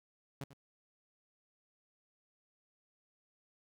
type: tone with echo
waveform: sawtooth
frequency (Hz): 138.59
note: C#3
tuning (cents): 0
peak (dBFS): -36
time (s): 0.41-0.44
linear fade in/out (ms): 2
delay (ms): 94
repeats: 1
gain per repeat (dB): -14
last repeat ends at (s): 0.534
effects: 13-bit